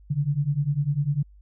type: beating tone pair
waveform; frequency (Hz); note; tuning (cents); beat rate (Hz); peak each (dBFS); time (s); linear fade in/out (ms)
sine; 138.6 / 148.6; C#3 / D3; 0 / +21; 10; -25 / -24; 0.1-1.23; 10
effects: added 50 Hz sine -48 dBFS peak until 1.41 s